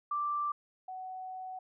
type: tone pair in turn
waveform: sine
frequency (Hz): 1175 / 747.3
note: D6 / F#5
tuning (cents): +1 / +17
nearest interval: minor sixth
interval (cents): 784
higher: first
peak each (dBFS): -30 / -39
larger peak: first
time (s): 0.11-0.52 / 0.88-1.59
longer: second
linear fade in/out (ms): 5
effects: none